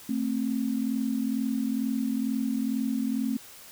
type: tone pair together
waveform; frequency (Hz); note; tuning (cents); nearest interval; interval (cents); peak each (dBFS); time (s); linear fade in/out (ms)
sine; 223.3 / 265.5; A3 / C4; +26 / +25; minor third; 299; -28; 0.09-3.37; 5
effects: white hiss -48 dBFS RMS until 3.71 s